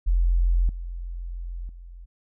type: tone with level steps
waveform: sine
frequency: 43.34 Hz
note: F1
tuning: 12 cents flat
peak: -17 / -30 / -39 dBFS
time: 0.06-2.06 s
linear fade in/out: 20 ms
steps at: 0.69 / 1.69 s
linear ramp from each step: 2 ms
effects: none